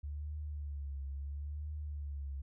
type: tone with vibrato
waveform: sine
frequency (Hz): 72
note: D2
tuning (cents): -34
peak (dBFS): -38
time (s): 0.03-2.42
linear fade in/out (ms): 10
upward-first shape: triangle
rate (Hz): 0.74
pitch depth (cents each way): 90
effects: none